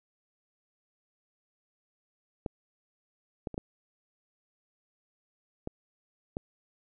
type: clicks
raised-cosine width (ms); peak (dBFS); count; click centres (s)
2; -19 / -20 / -26 / -19 / -21 / -20; 6; 2.462 / 3.472 / 3.543 / 3.579 / 5.674 / 6.369
effects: none